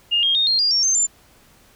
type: tone with pitch steps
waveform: sine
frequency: 2832 / 3234 / 3694 / 4219 / 4818 / 5503 / 6285 / 7178 Hz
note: F7 / G#7 / A#7 / C8 / D8 / F8 / G8 / A8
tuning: +23 / -47 / -16 / +14 / +43 / -26 / +4 / +34 cents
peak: -15 dBFS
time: 0.11-1.07 s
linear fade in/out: 20 ms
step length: 120 ms
effects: pink hiss -53 dBFS RMS until 1.75 s